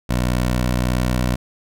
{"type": "tone with pitch glide", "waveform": "15% pulse", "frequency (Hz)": [61.4, 61.97], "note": ["B1", "B1"], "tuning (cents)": [-9, 7], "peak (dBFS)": -11, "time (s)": [0.09, 1.36], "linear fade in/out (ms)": 10, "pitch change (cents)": 16, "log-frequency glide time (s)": [0.26, 1.13], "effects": []}